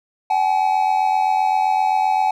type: tone pair together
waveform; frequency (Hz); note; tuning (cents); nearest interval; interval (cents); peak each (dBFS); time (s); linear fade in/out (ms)
triangle; 762 / 849.7; G5 / G#5; -49 / +39; major second; 188; -16; 0.3-2.31; 5
effects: none